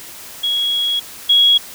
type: tone pair in turn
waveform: sine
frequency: 3322 / 3322 Hz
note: G#7 / G#7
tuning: 0 / 0 cents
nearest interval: unison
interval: 0 cents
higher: neither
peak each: -15 / -8 dBFS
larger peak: second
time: 0.43-1 / 1.29-1.58 s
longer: first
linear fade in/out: 10 ms
effects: white hiss -35 dBFS RMS until 1.74 s